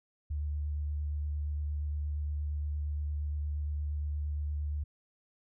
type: tone with vibrato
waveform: sine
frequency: 74 Hz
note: D2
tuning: 14 cents sharp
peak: -31 dBFS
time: 0.3-4.84 s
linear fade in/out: 10 ms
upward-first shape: square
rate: 8.6 Hz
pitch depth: 12 cents each way
effects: none